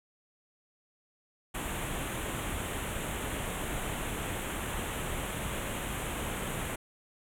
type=band-stop noise; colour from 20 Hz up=pink; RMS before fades=-35 dBFS; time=1.54-6.76 s; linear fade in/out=10 ms; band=3500 to 7000 Hz; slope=48 dB/octave; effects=low-pass 12000 Hz 12 dB/octave